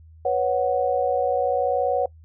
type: chord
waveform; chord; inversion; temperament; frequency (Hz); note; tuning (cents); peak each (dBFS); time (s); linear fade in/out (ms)
sine; B suspended second; none; equal; 493.9 / 554.4 / 740; B4 / C#5 / F#5; 0 / 0 / 0; -24 / -23 / -23; 0.25-2.06; 5
effects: noise-tail reverb RT60 0.1 s tail -22 dB re dry + added 80 Hz sine -45 dBFS peak until 2.24 s